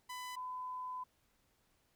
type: tone pair in turn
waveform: sawtooth / sine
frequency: 1000 / 1008.7 Hz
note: B5 / B5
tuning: +21 / +36 cents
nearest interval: unison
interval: 15 cents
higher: second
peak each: -39 / -40 dBFS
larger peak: first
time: 0.09-0.36 / 0.36-1.04 s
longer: second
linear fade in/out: 10 ms
effects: pink hiss -75 dBFS RMS until 1.95 s